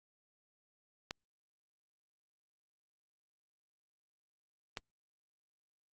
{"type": "clicks", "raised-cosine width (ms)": 0.2, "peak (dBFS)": -21, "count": 2, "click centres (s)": [1.109, 4.772], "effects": ["Opus 48 kbps"]}